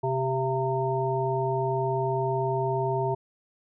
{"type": "harmonic tone with a mistuned harmonic", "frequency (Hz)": 130.81, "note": "C3", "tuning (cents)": 0, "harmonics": [1, 3, 5, 7], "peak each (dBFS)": [-29, -28, -31, -30], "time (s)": [0.03, 3.15], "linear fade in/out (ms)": 10, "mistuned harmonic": 5, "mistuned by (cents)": 49, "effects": []}